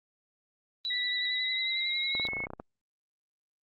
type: tone with vibrato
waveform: sine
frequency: 3883 Hz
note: B7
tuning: 30 cents flat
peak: -30 dBFS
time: 0.85-2.27 s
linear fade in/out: 0 ms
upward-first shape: sine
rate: 11 Hz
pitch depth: 35 cents each way
type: tone with pitch glide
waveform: sine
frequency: 1975.5 to 2192 Hz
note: B6 to C#7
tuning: 0 to -20 cents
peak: -32 dBFS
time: 0.9-2.46 s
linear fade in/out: 10 ms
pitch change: +180 cents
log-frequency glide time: 1.21-2.27 s
type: clicks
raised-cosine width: 1 ms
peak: -25 dBFS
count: 12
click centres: 2.151 / 2.198 / 2.252 / 2.287 / 2.334 / 2.368 / 2.404 / 2.438 / 2.469 / 2.504 / 2.535 / 2.599 s
effects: Opus 24 kbps